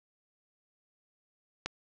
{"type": "click", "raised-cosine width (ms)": 0.2, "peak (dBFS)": -15, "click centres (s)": 1.66, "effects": ["low-pass 7000 Hz 12 dB/octave"]}